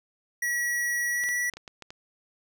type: tone with pitch glide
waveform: square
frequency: 1926 to 1946.1 Hz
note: B6 to B6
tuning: -44 to -26 cents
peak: -26 dBFS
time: 0.42-1.5 s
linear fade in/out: 5 ms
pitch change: +18 cents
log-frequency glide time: 1.1-1.28 s
type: clicks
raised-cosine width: 0.2 ms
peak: -24 dBFS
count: 7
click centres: 1.238 / 1.289 / 1.537 / 1.57 / 1.678 / 1.823 / 1.905 s
effects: none